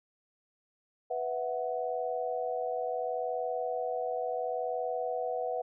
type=chord; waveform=sine; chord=B suspended fourth; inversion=none; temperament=equal; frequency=493.9 / 659.3 / 740 Hz; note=B4 / E5 / F#5; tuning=0 / 0 / 0 cents; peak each=-34 / -36 / -35 dBFS; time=1.1-5.62 s; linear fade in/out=10 ms; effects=none